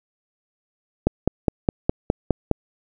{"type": "click train", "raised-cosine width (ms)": 2, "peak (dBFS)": -3, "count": 8, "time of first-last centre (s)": [1.07, 2.513], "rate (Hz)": 4.85, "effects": []}